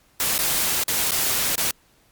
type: noise with dropouts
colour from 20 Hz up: white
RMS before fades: -22 dBFS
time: 0.2-1.71 s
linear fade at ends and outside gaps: 1 ms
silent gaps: 0.38-0.389 / 0.836-0.881 / 1.109-1.118 / 1.555-1.579 s
effects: pink hiss -59 dBFS RMS until 2.11 s + MP3 96 kbps